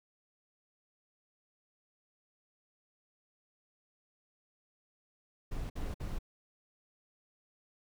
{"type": "noise bursts", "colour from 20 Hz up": "brown", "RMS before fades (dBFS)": -37, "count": 3, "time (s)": [5.51, 6.188], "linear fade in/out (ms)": 10, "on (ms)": 190, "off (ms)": 54, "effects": []}